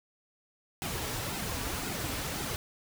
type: noise with flanger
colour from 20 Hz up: pink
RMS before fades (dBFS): -35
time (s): 0.82-2.56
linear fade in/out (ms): 0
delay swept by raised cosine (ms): 1.7 to 5.7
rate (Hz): 1.9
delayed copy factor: -0.6
effects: none